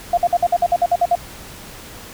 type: tone bursts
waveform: sine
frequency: 698.5 Hz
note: F5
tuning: in tune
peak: -11 dBFS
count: 11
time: 0.13-1.154 s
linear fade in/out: 5 ms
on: 44 ms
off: 54 ms
effects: pink hiss -37 dBFS RMS until 2.13 s